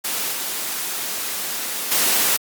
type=noise with level steps; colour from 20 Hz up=white; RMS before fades=-24 / -26 / -18 dBFS; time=0.04-2.37 s; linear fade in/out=10 ms; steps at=0.32 / 1.91 s; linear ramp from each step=10 ms; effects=high-pass 200 Hz 12 dB/octave + Opus 48 kbps